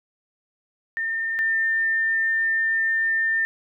sine tone pair in turn, 1810 / 1801.6 Hz, A6 / A6, +48 / +40 cents, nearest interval unison, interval 8 cents, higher first, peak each -23 / -19 dBFS, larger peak second, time 0.97-1.39 / 1.39-3.45 s, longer second, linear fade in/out 0 ms, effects none

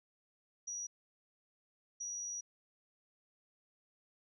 sine tone bursts at uneven times, 5800 Hz, F#8, 35 cents flat, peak -39 dBFS, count 2, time 0.67-0.87 / 2-2.41 s, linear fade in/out 10 ms, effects none

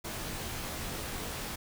pink noise with comb filter, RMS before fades -38 dBFS, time 0.04-1.56 s, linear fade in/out 10 ms, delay 20 ms, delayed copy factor -0.7, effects none

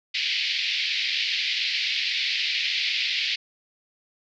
pink band-pass noise, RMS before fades -26 dBFS, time 0.14-3.36 s, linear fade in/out 10 ms, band 2100 to 4800 Hz, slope 48 dB/octave, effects none

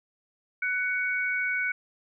sine tone pair together, 1493 / 2237 Hz, F#6 / C#7, +15 / +15 cents, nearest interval perfect fifth, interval 700 cents, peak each -28 dBFS, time 0.62-1.72 s, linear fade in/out 5 ms, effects none

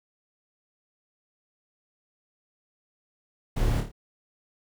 brown noise with echo, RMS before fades -26 dBFS, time 3.56-3.81 s, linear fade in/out 10 ms, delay 27 ms, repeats 4, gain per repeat -5 dB, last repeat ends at 3.918 s, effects none

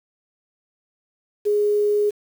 sine tone with quantisation, 415.3 Hz, G#4, in tune, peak -16 dBFS, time 1.45-2.11 s, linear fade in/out 20 ms, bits 7, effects none

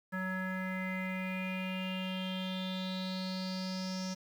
square tone with low-pass filter sweep, 186.7 Hz, F#3, 16 cents sharp, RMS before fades -37 dBFS, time 0.12-4.15 s, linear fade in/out 20 ms, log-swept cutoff 1600 to 5700 Hz, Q 7.2, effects 10-bit

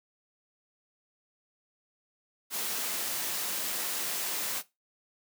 white noise, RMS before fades -33 dBFS, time 2.5-4.63 s, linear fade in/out 50 ms, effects noise-tail reverb RT60 0.2 s tail -17 dB re dry + high-pass 200 Hz 12 dB/octave

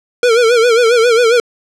square tone with vibrato, 469 Hz, A#4, 11 cents sharp, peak -8 dBFS, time 0.23-1.4 s, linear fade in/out 2 ms, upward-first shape sine, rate 7.4 Hz, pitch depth 97 cents each way, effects low-pass 7000 Hz 12 dB/octave

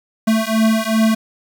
square beating tone pair, 220 / 222.6 Hz, A3 / A3, 0 / +20 cents, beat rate 2.6 Hz, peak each -17 dBFS, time 0.27-1.15 s, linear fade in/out 10 ms, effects 7-bit

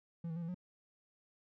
triangle tone with pitch steps, 168 / 161.5 / 172 / 165.5 / 180 Hz, E3 / E3 / F3 / E3 / F#3, +33 / -35 / -26 / +7 / -47 cents, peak -36 dBFS, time 0.24-0.545 s, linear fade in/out 5 ms, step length 61 ms, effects none

